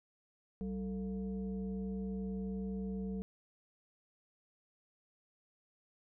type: tone with frequency modulation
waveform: sine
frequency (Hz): 192.4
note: G3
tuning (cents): -32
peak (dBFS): -36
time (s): 0.61-3.22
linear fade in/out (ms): 0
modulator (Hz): 253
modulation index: 0.7
effects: none